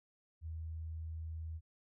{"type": "tone", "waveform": "sine", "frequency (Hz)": 80.5, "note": "E2", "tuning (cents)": -41, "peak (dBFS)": -40, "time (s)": [0.41, 1.61], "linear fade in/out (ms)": 50, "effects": []}